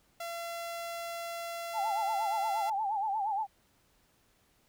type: tone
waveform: sawtooth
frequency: 680 Hz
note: F5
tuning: 46 cents flat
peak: -33 dBFS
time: 0.2-2.7 s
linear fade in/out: 5 ms
type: tone with vibrato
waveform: sine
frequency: 830.6 Hz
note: G#5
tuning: in tune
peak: -29 dBFS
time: 1.73-3.47 s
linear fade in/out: 50 ms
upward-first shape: sine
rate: 8.5 Hz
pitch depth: 120 cents each way
effects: pink hiss -69 dBFS RMS until 4.68 s